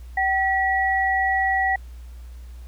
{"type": "tone pair together", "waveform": "sine", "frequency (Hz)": [768, 1934], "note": ["G5", "B6"], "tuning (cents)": [-36, -37], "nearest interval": "octave + major third", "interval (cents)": 1599, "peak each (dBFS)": -21, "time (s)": [0.17, 1.76], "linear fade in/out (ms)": 5, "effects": ["added 60 Hz sine -36 dBFS peak until 2.67 s", "pink hiss -56 dBFS RMS until 2.67 s"]}